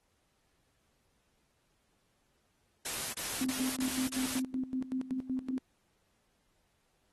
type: noise bursts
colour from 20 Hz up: white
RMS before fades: -37 dBFS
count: 5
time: 2.85-4.398 s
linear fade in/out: 5 ms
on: 280 ms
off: 37 ms
type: tone with tremolo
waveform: sine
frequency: 258.9 Hz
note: C4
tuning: 18 cents flat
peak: -30 dBFS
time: 3.41-5.59 s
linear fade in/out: 5 ms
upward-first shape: square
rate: 5.3 Hz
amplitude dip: 80%
effects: pink hiss -75 dBFS RMS until 7.12 s + AAC 32 kbps